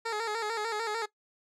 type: tone with vibrato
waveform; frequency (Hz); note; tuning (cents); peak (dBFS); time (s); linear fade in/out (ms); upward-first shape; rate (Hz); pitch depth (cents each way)
15% pulse; 439.5; A4; -2; -24; 0.05-1.06; 10; square; 6.7; 69
effects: noise-tail reverb RT60 0.1 s tail -19 dB re dry + low-pass 7000 Hz 12 dB/octave